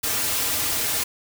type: noise with comb filter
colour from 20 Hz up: white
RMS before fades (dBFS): -24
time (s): 0.03-1.04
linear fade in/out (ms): 10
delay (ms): 5.4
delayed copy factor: -0.8
effects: none